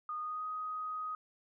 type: tone with pitch glide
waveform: sine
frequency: 1229 to 1252.7 Hz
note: D#6 to D#6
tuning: -22 to +11 cents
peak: -36 dBFS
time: 0.09-1.15 s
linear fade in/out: 2 ms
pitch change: +33 cents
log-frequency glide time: 0.2-0.45 s
effects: none